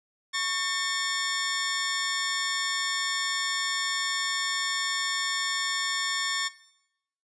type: tone pair together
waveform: 15% pulse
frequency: 1107.1 / 1800 Hz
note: C#6 / A6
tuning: -3 / +39 cents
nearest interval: minor sixth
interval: 842 cents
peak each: -25 / -22 dBFS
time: 0.33-6.49 s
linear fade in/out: 20 ms
effects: noise-tail reverb RT60 0.8 s tail -17 dB re dry + resampled to 22050 Hz